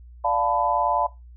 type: chord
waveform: sine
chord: B half-diminished seventh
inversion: first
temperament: equal with one note detuned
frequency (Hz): 587.3 / 698.5 / 880 / 999.2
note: D5 / F5 / A5 / B5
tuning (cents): 0 / 0 / 0 / +20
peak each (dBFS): -27 / -25 / -24 / -25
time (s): 0.24-1.07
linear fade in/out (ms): 10
effects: noise-tail reverb RT60 0.2 s tail -17 dB re dry + added 60 Hz sine -42 dBFS peak until 1.36 s